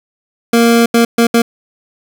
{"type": "tone bursts at uneven times", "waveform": "25% pulse", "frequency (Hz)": 233.1, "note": "A#3", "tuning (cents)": 0, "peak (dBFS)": -3, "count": 4, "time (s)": [[0.53, 0.86], [0.94, 1.05], [1.18, 1.27], [1.34, 1.42]], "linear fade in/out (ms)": 5, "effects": []}